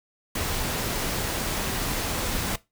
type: noise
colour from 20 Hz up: pink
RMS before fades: -28 dBFS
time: 0.35-2.56 s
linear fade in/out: 5 ms
effects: noise-tail reverb RT60 0.2 s tail -18 dB re dry